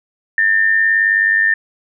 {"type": "tone with amplitude modulation", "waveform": "sine", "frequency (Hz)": 1800, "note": "A6", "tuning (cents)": 39, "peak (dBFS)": -8, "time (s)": [0.38, 1.54], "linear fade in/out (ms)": 2, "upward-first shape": "sine", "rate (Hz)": 99.1, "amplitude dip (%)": 55, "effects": []}